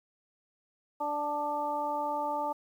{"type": "harmonic tone with a mistuned harmonic", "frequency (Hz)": 293.9, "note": "D4", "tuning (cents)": 1, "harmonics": [1, 2, 3, 4], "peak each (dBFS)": [-41, -36, -31, -39], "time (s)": [1, 2.53], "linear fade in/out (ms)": 10, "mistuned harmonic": 4, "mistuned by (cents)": 16, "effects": ["10-bit"]}